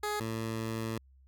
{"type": "tone pair in turn", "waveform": "15% pulse", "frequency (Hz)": [418.6, 112.29], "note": ["G#4", "A2"], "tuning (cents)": [14, 36], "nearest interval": "octave + major seventh", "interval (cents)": 2278, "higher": "first", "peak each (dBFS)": [-25, -27], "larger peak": "first", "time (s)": [[0.03, 0.2], [0.2, 0.98]], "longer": "second", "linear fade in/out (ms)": 5, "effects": ["added 66 Hz sine -57 dBFS peak until 1.27 s"]}